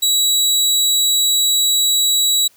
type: tone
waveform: 25% pulse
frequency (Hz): 3900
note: B7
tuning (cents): -23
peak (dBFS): -9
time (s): 0.02-2.48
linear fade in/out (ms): 10
effects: white hiss -53 dBFS RMS until 2.56 s